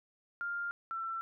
sine tone pair in turn, 1400 / 1342.3 Hz, F6 / E6, +4 / +31 cents, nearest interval minor second, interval 73 cents, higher first, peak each -34 / -35 dBFS, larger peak first, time 0.41-0.71 / 0.91-1.21 s, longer neither, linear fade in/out 0 ms, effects none

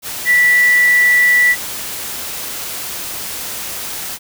sine tone in noise, 1962 Hz, B6, 12 cents flat, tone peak -8 dBFS, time 0.25-1.56 s, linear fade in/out 50 ms, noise white, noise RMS -25 dBFS, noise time 0.02-4.19 s, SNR +14 dB, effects none

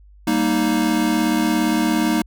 square chord, Eb major, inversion first, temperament equal, 196 / 233.1 / 311.1 Hz, G3 / Bb3 / Eb4, 0 / 0 / 0 cents, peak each -25 / -21 / -20 dBFS, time 0.27-2.22 s, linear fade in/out 5 ms, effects added 50 Hz sine -44 dBFS peak until 2.26 s

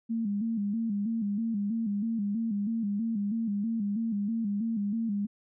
sine tone with vibrato, 214.9 Hz, A3, 41 cents flat, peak -27 dBFS, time 0.09-5.27 s, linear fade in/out 20 ms, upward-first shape square, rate 3.1 Hz, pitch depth 100 cents each way, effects none

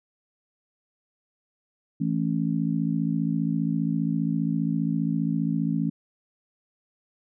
harmonic tone, 55 Hz, A1, in tune, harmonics 3 / 4 / 5, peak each -26 / -27 / -28 dBFS, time 2-5.9 s, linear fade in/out 10 ms, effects none

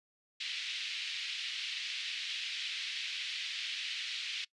white band-pass noise, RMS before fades -39 dBFS, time 0.4-4.45 s, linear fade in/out 10 ms, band 2300 to 3900 Hz, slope 24 dB/octave, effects noise-tail reverb RT60 0.1 s tail -22 dB re dry + resampled to 24000 Hz

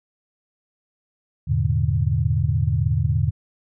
sine chord, E dominant seventh, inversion none, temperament equal with one note detuned, 82.41 / 103.83 / 120.3 / 146.83 Hz, E2 / G#2 / B2 / D3, 0 / 0 / -45 / 0 cents, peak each -23 dBFS, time 1.47-3.31 s, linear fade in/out 20 ms, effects none

